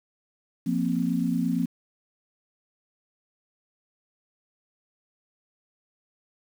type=chord; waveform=sine; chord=F suspended fourth; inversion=none; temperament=equal; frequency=174.61 / 233.1 / 261.6 Hz; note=F3 / Bb3 / C4; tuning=0 / 0 / 0 cents; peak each=-27 dBFS; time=0.66-1.66 s; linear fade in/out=10 ms; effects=8-bit